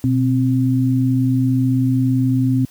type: tone pair together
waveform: sine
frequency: 123.47 / 261.6 Hz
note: B2 / C4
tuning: 0 / 0 cents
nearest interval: octave + minor second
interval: 1300 cents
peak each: -16 dBFS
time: 0.04-2.65 s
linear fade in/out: 0 ms
effects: white hiss -49 dBFS RMS until 2.7 s + high-pass 60 Hz 12 dB/octave